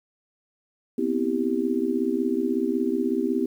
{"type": "chord", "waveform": "sine", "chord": "C major seventh", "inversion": "third", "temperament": "just", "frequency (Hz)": [245.3, 261.6, 327, 392.4], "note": ["B3", "C4", "E4", "G4"], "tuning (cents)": [-12, 0, -14, 2], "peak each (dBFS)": [-28, -27, -27, -27], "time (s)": [0.98, 3.46], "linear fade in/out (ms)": 5, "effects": ["9-bit"]}